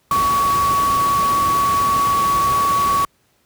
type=tone in noise; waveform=sine; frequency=1126 Hz; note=C#6; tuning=27 cents sharp; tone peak=-14 dBFS; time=0.11-3.05 s; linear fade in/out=2 ms; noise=pink; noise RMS=-26 dBFS; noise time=0.11-3.05 s; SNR=+9 dB; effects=pink hiss -61 dBFS RMS until 3.45 s + high-pass 60 Hz 12 dB/octave